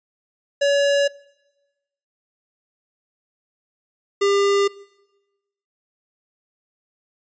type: tone pair in turn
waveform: square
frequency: 566 / 400.2 Hz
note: C#5 / G4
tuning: +36 / +36 cents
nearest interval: tritone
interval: 600 cents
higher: first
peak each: -16 dBFS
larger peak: neither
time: 0.61-1.08 / 4.21-4.68 s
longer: neither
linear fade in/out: 10 ms
effects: noise-tail reverb RT60 1.0 s tail -22 dB re dry + resampled to 16000 Hz